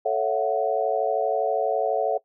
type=chord; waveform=sine; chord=F# minor seventh; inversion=first; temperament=equal with one note detuned; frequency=440 / 554.4 / 667.7 / 740 Hz; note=A4 / C#5 / E5 / F#5; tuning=0 / 0 / +22 / 0 cents; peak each=-26 dBFS; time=0.05-2.18 s; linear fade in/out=10 ms; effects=noise-tail reverb RT60 0.1 s tail -20 dB re dry